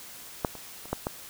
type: clicks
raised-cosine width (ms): 1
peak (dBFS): -10 / -28 / -30 / -13 / -14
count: 5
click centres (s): 0.448 / 0.553 / 0.856 / 0.93 / 1.069
effects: white hiss -45 dBFS RMS until 1.29 s